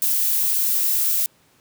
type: noise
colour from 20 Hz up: violet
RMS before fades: -20 dBFS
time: 0.02-1.26 s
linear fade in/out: 0 ms
effects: pink hiss -58 dBFS RMS until 1.6 s + high-pass 100 Hz 12 dB/octave